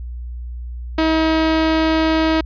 sawtooth tone, 319.1 Hz, D#4, 44 cents sharp, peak -10 dBFS, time 0.98-2.41 s, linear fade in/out 5 ms, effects added 60 Hz sine -26 dBFS peak until 2.45 s + resampled to 11025 Hz

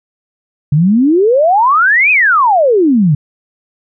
sine exponential two-way sweep, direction up then down, 138.59 to 2576 to 138.59 Hz, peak -6 dBFS, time 0.72-3.15 s, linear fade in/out 5 ms, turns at 2.11 s, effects none

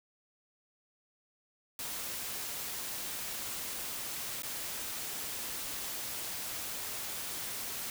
white noise with dropouts, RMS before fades -39 dBFS, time 1.79-7.9 s, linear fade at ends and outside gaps 1 ms, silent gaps 4.421-4.433 s, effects none

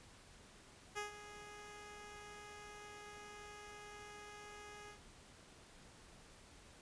10% pulse tone with ADSR envelope, 415.3 Hz, G#4, in tune, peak -31 dBFS, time 0.95-5 s, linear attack 28 ms, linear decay 130 ms, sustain -13 dB, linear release 110 ms, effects pink hiss -61 dBFS RMS until 6.81 s + resampled to 22050 Hz

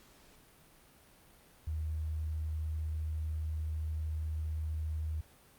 sine tone, 78.1 Hz, D#2, 7 cents sharp, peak -33 dBFS, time 1.67-5.21 s, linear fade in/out 5 ms, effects pink hiss -61 dBFS RMS until 5.58 s + Opus 48 kbps

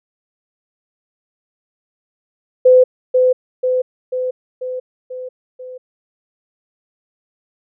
sine tone with echo, 508 Hz, B4, 49 cents sharp, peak -5 dBFS, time 2.65-2.84 s, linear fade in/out 10 ms, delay 490 ms, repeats 6, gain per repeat -4 dB, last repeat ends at 5.78 s, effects none

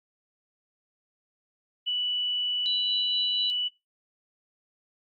sine tone, 2960 Hz, F#7, in tune, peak -25 dBFS, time 1.86-3.69 s, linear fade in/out 20 ms
sine tone with tremolo, 3951 Hz, B7, in tune, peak -26 dBFS, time 2.66-3.5 s, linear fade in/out 0 ms, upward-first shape sine, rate 4.2 Hz, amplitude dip 35%
effects noise-tail reverb RT60 0.2 s tail -19 dB re dry + Opus 48 kbps

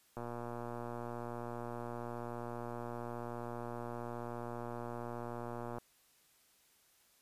click train, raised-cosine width 1 ms, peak -29 dBFS, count 669, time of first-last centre 0.17-5.783 s, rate 119 Hz, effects white hiss -69 dBFS RMS until 7.21 s + resampled to 32000 Hz

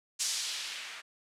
violet noise with low-pass filter sweep, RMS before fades -36 dBFS, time 0.19-1.02 s, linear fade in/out 20 ms, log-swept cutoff 6700 to 1800 Hz, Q 1.2, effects low-pass 11000 Hz 12 dB/octave

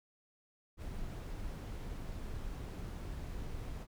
brown noise, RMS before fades -42 dBFS, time 0.77-3.87 s, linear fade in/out 50 ms, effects none

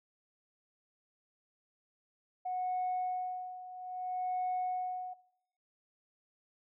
sine tone with tremolo, 734 Hz, F#5, 14 cents flat, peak -29 dBFS, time 2.45-5.14 s, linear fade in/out 10 ms, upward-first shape sine, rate 0.61 Hz, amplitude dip 80%, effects noise-tail reverb RT60 0.8 s tail -22 dB re dry + tanh soft clip ceiling -28 dBFS

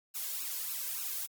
blue noise with flanger, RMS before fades -37 dBFS, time 0.14-1.27 s, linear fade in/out 20 ms, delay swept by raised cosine 0.74 to 1.94 ms, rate 3.5 Hz, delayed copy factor +0.8, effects Opus 48 kbps

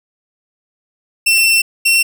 sawtooth tone pair in turn, 2696 / 2715 Hz, E7 / F7, +38 / -50 cents, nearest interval unison, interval 12 cents, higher second, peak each -6 dBFS, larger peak neither, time 1.26-1.62 / 1.85-2.03 s, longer first, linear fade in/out 10 ms, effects none

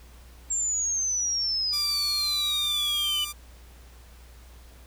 sine exponential sweep, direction down, 7459 to 2960 Hz, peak -24 dBFS, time 0.5-3.25 s, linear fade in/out 10 ms
5% pulse tone with pitch glide, 1174.7 to 1186.3 Hz, D6 to D6, 0 to +17 cents, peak -21 dBFS, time 1.72-3.33 s, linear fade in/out 20 ms, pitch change +17 cents, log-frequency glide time 2-2.97 s
effects added 60 Hz sine -47 dBFS peak until 4.86 s + pink hiss -55 dBFS RMS until 4.86 s

